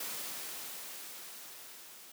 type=noise with level ramp; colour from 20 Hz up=white; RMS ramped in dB=-39 to -53 dBFS; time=0-2.12 s; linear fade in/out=5 ms; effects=high-pass 200 Hz 12 dB/octave